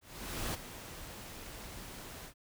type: noise with ADSR envelope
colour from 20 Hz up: pink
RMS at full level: -36 dBFS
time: 0.01-2.34 s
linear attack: 530 ms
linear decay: 16 ms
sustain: -11 dB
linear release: 86 ms
effects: none